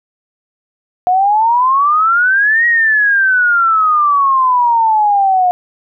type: exponential two-way sweep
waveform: sine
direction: up then down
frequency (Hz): 714 to 1906 to 714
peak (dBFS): -8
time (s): 1.07-5.51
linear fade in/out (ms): 0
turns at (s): 2.66
effects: none